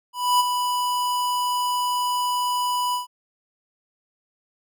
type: tone with ADSR envelope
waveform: square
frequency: 987.8 Hz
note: B5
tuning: in tune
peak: -15 dBFS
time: 0.13-3.07 s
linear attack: 270 ms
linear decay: 20 ms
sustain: -7 dB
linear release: 130 ms
effects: none